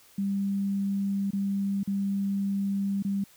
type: tone with dropouts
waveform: sine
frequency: 197.9 Hz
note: G3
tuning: 17 cents sharp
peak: -25 dBFS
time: 0.18-3.24 s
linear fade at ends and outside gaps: 5 ms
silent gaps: 1.307-1.332 / 1.833-1.874 / 3.025-3.048 s
effects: white hiss -57 dBFS RMS until 3.36 s